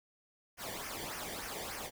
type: noise with flanger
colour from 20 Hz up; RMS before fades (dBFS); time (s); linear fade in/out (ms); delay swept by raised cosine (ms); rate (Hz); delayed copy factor
pink; -42; 0.57-1.91; 50; 0.25 to 0.78; 3.4; -0.7
effects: none